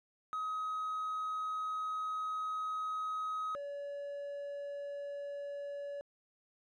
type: tone pair in turn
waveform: triangle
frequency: 1266 / 569.5 Hz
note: D#6 / C#5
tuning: +30 / +47 cents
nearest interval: octave + major second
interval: 1383 cents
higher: first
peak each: -32 / -37 dBFS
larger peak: first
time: 0.33-3.55 / 3.55-6.01 s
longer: first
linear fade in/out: 0 ms
effects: tanh soft clip ceiling -30 dBFS + resampled to 24000 Hz